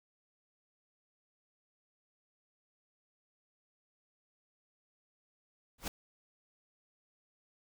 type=noise with exponential growth; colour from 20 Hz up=pink; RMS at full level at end=-31 dBFS; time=5.78-5.88 s; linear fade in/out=5 ms; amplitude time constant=21 ms; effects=none